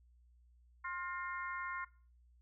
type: harmonic tone with a mistuned harmonic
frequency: 353.1 Hz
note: F4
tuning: 19 cents sharp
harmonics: 3 / 4 / 5 / 6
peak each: -42 / -44 / -46 / -48 dBFS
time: 0.84-1.85 s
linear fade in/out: 10 ms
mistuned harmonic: 5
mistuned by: +55 cents
effects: noise-tail reverb RT60 0.4 s tail -20 dB re dry + added 60 Hz sine -63 dBFS peak until 2.41 s